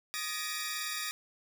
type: tone cluster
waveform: 15% pulse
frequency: 1243 / 1710 / 1883 / 2335 / 4689 Hz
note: D#6 / A6 / A#6 / D7 / D8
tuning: -2 / -50 / +17 / -11 / -4 cents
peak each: -34 / -37 / -33 / -35 / -36 dBFS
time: 0.14-1.11 s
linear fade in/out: 0 ms
effects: none